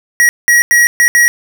square tone bursts at uneven times, 1907 Hz, A#6, 39 cents sharp, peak -6 dBFS, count 5, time 0.2-0.29 / 0.48-0.62 / 0.71-0.87 / 1-1.08 / 1.15-1.28 s, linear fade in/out 0 ms, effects none

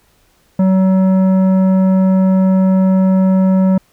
triangle tone with tanh clipping, 188.8 Hz, F#3, 35 cents sharp, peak -10 dBFS, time 0.59-3.78 s, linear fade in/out 5 ms, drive 15 dB, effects pink hiss -55 dBFS RMS until 3.92 s

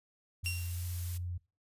sine tone with vibrato, 88.2 Hz, F2, 18 cents sharp, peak -35 dBFS, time 0.43-1.38 s, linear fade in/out 10 ms, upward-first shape sine, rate 2.8 Hz, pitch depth 9 cents each way
blue noise, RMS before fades -45 dBFS, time 0.44-1.18 s, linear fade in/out 10 ms
sawtooth tone with exponential decay, 2752 Hz, F7, 26 cents flat, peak -28 dBFS, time 0.46-0.83 s, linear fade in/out 0 ms, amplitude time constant 80 ms
effects noise-tail reverb RT60 0.3 s tail -22 dB re dry + resampled to 32000 Hz

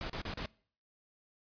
pink noise bursts, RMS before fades -39 dBFS, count 4, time 0.01-0.459 s, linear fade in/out 0 ms, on 86 ms, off 35 ms, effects noise-tail reverb RT60 0.5 s tail -23 dB re dry + resampled to 11025 Hz

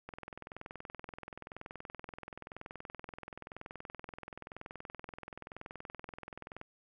click train, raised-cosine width 0.5 ms, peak -29 dBFS, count 138, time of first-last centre 0.09-6.614 s, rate 21 Hz, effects none

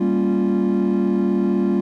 triangle chord, G half-diminished seventh, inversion none, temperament equal with one note detuned, 197.36 / 233.1 / 277.2 / 349.2 Hz, G3 / Bb3 / Db4 / F4, +12 / 0 / 0 / 0 cents, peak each -17 / -20 / -22 / -19 dBFS, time 0-1.81 s, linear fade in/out 10 ms, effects tanh soft clip ceiling -8 dBFS

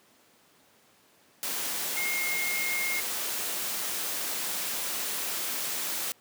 sine tone in noise, 2140 Hz, C7, 38 cents sharp, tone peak -29 dBFS, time 1.97-3 s, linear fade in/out 0 ms, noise white, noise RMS -32 dBFS, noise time 1.43-6.12 s, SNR 0 dB, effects pink hiss -61 dBFS RMS until 6.2 s + high-pass 200 Hz 12 dB/octave

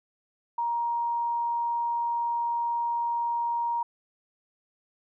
sine tone, 941 Hz, A#5, 16 cents sharp, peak -25 dBFS, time 0.58-3.83 s, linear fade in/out 5 ms, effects none

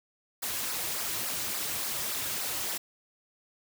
white noise with flanger, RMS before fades -33 dBFS, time 0.42-2.78 s, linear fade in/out 10 ms, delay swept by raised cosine 0.3 to 4.6 ms, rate 3.5 Hz, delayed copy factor -0.65, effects none

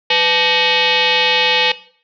sine tone with frequency modulation, 185 Hz, F#3, in tune, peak -11 dBFS, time 0.1-1.72 s, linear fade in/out 5 ms, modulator 684 Hz, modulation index 5.4, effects noise-tail reverb RT60 0.5 s tail -17 dB re dry

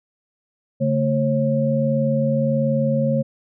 sine tone cluster, 141.8 / 223.2 / 541 Hz, C#3 / A3 / C#5, +40 / +25 / -42 cents, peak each -21 dBFS, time 0.8-3.23 s, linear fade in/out 20 ms, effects none

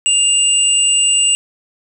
sine tone pair together, 2808 / 7942 Hz, F7 / B8, +9 / +9 cents, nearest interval octave + tritone, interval 1800 cents, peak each -13 dBFS, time 0.06-1.35 s, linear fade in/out 0 ms, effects none

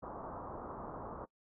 white low-pass noise, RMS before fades -45 dBFS, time 0.02-1.26 s, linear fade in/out 20 ms, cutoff 1200 Hz, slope 48 dB/octave, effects noise-tail reverb RT60 0.1 s tail -22 dB re dry

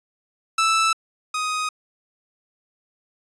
sawtooth tone pair in turn, 1318.5 / 1250.6 Hz, E6 / D#6, 0 / +8 cents, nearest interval minor second, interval 92 cents, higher first, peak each -13 / -19 dBFS, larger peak first, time 0.58-0.93 / 1.34-1.69 s, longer neither, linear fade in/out 5 ms, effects resampled to 22050 Hz

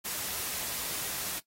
white noise, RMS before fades -35 dBFS, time 0.04-1.4 s, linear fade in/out 20 ms, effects noise-tail reverb RT60 0.1 s tail -17 dB re dry + AAC 48 kbps

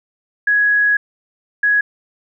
sine tone pair in turn, 1670 / 1670 Hz, G#6 / G#6, +9 / +9 cents, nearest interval unison, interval 0 cents, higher neither, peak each -11 dBFS, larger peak neither, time 0.47-0.97 / 1.63-1.81 s, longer first, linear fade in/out 5 ms, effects none

